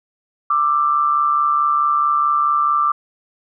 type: tone pair together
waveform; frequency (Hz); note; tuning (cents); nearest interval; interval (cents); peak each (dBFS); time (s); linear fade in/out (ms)
sine; 1181 / 1325.6; D6 / E6; +9 / +9; major second; 200; -14 / -22; 0.5-2.92; 5
effects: none